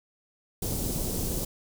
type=band-stop noise; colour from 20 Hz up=pink; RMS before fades=-30 dBFS; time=0.62-1.45 s; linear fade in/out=5 ms; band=450 to 6700 Hz; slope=12 dB/octave; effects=none